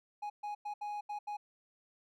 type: tone bursts at uneven times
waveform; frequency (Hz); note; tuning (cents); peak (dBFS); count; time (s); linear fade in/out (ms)
triangle; 830.6; G#5; 0; -35; 6; 0.22-0.3 / 0.43-0.55 / 0.65-0.74 / 0.81-1.01 / 1.09-1.19 / 1.27-1.37; 10
effects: none